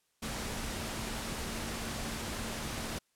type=tone in noise; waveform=sine; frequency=225.3 Hz; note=A3; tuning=41 cents sharp; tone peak=-45 dBFS; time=0.22-2.99 s; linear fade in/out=10 ms; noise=pink; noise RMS=-38 dBFS; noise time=0.22-2.99 s; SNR=-10 dB; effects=white hiss -75 dBFS RMS until 3.15 s + low-pass 11000 Hz 12 dB/octave